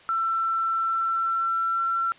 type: tone with pitch glide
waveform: sine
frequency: 1340 to 1353.2 Hz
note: E6 to E6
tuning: +28 to +45 cents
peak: -22 dBFS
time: 0.09-2.12 s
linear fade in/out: 0 ms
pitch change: +17 cents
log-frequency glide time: 0.8-1.89 s
effects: white hiss -51 dBFS RMS until 2.18 s + resampled to 8000 Hz